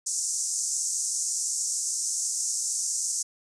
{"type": "band-pass noise", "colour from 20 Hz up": "pink", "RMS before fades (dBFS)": -29, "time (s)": [0.06, 3.23], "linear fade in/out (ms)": 10, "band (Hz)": [5900, 8800], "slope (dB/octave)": 48, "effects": []}